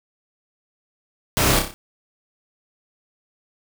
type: noise with echo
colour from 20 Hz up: pink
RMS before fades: -19 dBFS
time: 1.37-1.59 s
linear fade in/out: 0 ms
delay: 30 ms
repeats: 5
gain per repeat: -5 dB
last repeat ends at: 1.74 s
effects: none